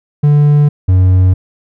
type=tone pair in turn; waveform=triangle; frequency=146.83 / 92.5 Hz; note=D3 / F#2; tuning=0 / 0 cents; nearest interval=minor sixth; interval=800 cents; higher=first; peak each=-3 dBFS; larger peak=neither; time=0.23-0.69 / 0.88-1.34 s; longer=neither; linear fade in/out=10 ms; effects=none